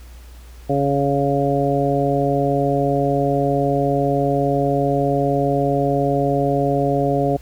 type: harmonic tone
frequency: 140 Hz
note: C#3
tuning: 18 cents sharp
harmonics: 1 / 2 / 3 / 4 / 5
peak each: -22 / -22 / -22 / -22 / -22 dBFS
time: 0.69-7.37 s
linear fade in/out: 10 ms
effects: added 60 Hz sine -37 dBFS peak until 7.41 s + pink hiss -49 dBFS RMS until 7.41 s